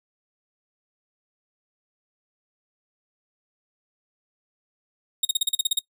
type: tone bursts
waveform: sawtooth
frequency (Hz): 3729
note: A#7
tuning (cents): 0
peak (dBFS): -15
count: 10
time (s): 5.23-5.791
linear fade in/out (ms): 5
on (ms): 21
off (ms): 39
effects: noise-tail reverb RT60 0.1 s tail -22 dB re dry

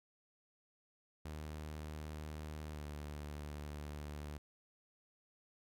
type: tone with pitch glide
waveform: sawtooth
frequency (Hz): 76.5 to 74.11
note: D#2 to D2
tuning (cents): -29 to +16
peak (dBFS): -40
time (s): 1.25-4.38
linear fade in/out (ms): 5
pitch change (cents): -55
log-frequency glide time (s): 2.73-2.79
effects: none

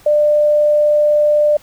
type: tone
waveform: sine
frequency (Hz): 596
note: D5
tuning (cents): +25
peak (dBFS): -9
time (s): 0.06-1.57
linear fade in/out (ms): 5
effects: pink hiss -46 dBFS RMS until 1.62 s

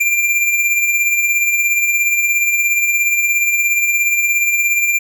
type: tone with tremolo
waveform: square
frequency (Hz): 2378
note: D7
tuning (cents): +21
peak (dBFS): -11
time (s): 0-4.99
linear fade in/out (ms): 10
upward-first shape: triangle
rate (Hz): 17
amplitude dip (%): 50
effects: none

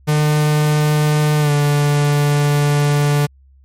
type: tone with pitch glide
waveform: 45% pulse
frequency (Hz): 150.6 to 145.64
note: D3 to D3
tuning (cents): +44 to -14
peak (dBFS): -12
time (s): 0.07-3.27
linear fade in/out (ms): 20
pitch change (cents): -58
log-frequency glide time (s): 1.4-1.51
effects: added 67 Hz sine -45 dBFS peak until 3.64 s + MP3 64 kbps

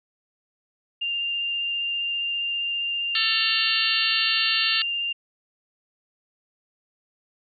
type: tone with vibrato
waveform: sine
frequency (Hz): 2794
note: F7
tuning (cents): 0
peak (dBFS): -24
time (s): 1.01-5.13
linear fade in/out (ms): 10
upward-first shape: sine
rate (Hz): 15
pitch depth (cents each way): 9
type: harmonic tone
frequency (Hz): 444.3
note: A4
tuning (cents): +17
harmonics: 3 / 4 / 5 / 6 / 7 / 8 / 9 / 10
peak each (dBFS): -34 / -30 / -36 / -33 / -28 / -29 / -29 / -27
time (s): 3.15-4.82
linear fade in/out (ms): 2
effects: none

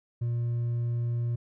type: tone with hard clipping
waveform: sine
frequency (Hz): 118.8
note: A#2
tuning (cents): +33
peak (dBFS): -27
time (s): 0.21-1.36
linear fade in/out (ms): 10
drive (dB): 2
effects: none

